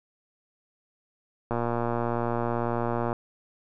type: click train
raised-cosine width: 1 ms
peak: -14 dBFS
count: 192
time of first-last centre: 1.51-3.129 s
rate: 118 Hz
effects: none